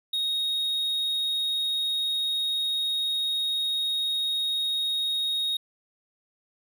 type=tone; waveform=triangle; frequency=3746 Hz; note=A#7; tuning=8 cents sharp; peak=-23 dBFS; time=0.13-5.57 s; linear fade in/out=5 ms; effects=none